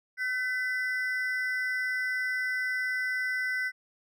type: ring-modulated tone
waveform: triangle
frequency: 1760 Hz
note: A6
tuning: in tune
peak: -23 dBFS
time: 0.17-3.72 s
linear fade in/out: 50 ms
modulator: 239 Hz
effects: none